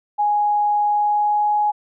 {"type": "tone with pitch glide", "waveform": "sine", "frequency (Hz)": [830.6, 836.4], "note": ["G#5", "G#5"], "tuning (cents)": [0, 12], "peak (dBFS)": -15, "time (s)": [0.18, 1.72], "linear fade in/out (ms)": 20, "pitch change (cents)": 12, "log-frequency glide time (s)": [0.86, 1.54], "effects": []}